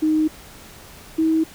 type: tone pair in turn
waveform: sine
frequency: 311.1 / 320.2 Hz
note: D#4 / D#4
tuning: 0 / +50 cents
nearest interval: unison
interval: 50 cents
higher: second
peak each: -15 dBFS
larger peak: neither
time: 0.02-0.28 / 1.18-1.44 s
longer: neither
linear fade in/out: 10 ms
effects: pink hiss -43 dBFS RMS until 1.54 s